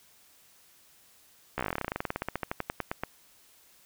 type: slowing click train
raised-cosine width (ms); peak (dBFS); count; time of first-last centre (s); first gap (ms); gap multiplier
0.5; -15; 30; 1.58-3.036; 14; 1.08
effects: white hiss -60 dBFS RMS until 3.85 s